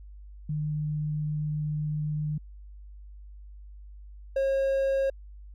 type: tone pair in turn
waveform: sine / triangle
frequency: 151.3 / 541.4 Hz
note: D#3 / C#5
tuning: -48 / -41 cents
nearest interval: octave + minor seventh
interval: 2207 cents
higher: second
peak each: -27 / -21 dBFS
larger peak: second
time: 0.49-2.38 / 4.36-5.1 s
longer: first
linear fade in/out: 5 ms
effects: added 50 Hz sine -43 dBFS peak until 5.54 s